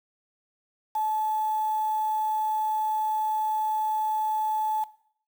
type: tone with quantisation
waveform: sine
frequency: 865 Hz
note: A5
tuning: 30 cents flat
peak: -24 dBFS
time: 0.95-4.84 s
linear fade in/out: 5 ms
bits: 7
effects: noise-tail reverb RT60 0.6 s tail -18 dB re dry